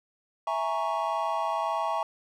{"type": "chord", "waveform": "triangle", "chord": "A# half-diminished seventh", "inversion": "second", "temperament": "equal", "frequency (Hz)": [659.3, 830.6, 932.3, 1108.7], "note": ["E5", "G#5", "A#5", "C#6"], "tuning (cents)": [0, 0, 0, 0], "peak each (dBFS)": -30, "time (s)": [0.47, 2.03], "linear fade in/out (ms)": 2, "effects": []}